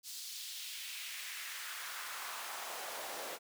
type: noise with high-pass filter sweep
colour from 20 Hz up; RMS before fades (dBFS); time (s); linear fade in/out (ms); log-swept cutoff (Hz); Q
pink; -44; 0.03-3.39; 50; 4900 to 490; 1.6
effects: none